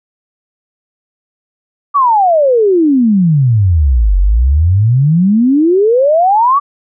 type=exponential two-way sweep; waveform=sine; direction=down then up; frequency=1174.7 to 44.45 to 1174.7 Hz; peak=-6 dBFS; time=1.94-6.6 s; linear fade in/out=20 ms; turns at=4.18 s; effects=none